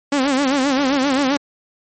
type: tone with vibrato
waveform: sawtooth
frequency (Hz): 272.6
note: C#4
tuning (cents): -29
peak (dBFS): -11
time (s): 0.12-1.37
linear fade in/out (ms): 5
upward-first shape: sine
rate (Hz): 7.6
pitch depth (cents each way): 110
effects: MP3 32 kbps